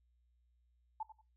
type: tone with echo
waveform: sine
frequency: 876 Hz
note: A5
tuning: 8 cents flat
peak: -37 dBFS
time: 1-1.03 s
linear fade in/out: 5 ms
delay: 92 ms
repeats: 2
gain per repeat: -13 dB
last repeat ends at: 1.214 s
effects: noise-tail reverb RT60 0.2 s tail -17 dB re dry + added 60 Hz sine -70 dBFS peak until 1.36 s